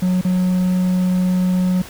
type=tone with dropouts; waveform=triangle; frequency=182.8 Hz; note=F#3; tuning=21 cents flat; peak=-12 dBFS; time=0.02-1.82 s; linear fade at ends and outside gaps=5 ms; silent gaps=0.213-0.248 s; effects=pink hiss -37 dBFS RMS until 1.89 s